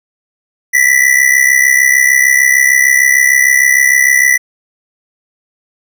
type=ring-modulated tone; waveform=square; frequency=1974 Hz; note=B6; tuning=1 cent flat; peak=-4 dBFS; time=0.73-4.38 s; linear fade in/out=20 ms; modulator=33.3 Hz; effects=none